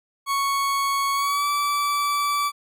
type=tone with pitch glide; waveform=40% pulse; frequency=1108.7 to 1156.4 Hz; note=C#6 to D6; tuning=0 to -27 cents; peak=-20 dBFS; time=0.26-2.52 s; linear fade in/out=50 ms; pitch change=+73 cents; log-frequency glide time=1.14-1.47 s; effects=none